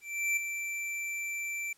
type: tone with ADSR envelope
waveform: square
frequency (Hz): 2341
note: D7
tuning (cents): -6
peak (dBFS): -26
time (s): 0.01-1.73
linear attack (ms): 360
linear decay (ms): 4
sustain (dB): -8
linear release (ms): 4
effects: white hiss -64 dBFS RMS until 1.77 s + low-pass 12000 Hz 12 dB/octave